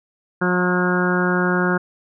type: harmonic tone with a mistuned harmonic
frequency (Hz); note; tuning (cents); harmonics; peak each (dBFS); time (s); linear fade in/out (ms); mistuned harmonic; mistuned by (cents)
180; F#3; -47; 1 / 2 / 3 / 4 / 5 / 6 / 7 / 8 / 9; -20 / -22 / -28 / -31 / -30 / -29 / -30 / -23 / -27; 0.41-1.78; 10; 7; +16
effects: none